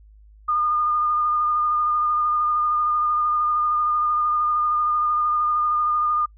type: tone with vibrato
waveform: sine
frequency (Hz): 1216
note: D#6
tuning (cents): -40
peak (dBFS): -18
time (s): 0.48-6.26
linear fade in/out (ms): 10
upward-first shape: sine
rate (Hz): 13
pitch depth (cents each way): 18
effects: noise-tail reverb RT60 0.1 s tail -26 dB re dry + added 52 Hz sine -46 dBFS peak until 6.37 s